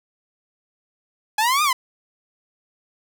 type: exponential two-way sweep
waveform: sawtooth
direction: up then down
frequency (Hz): 830.6 to 1244.5 to 984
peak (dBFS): -13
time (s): 1.38-1.73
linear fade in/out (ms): 5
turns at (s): 1.63
effects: none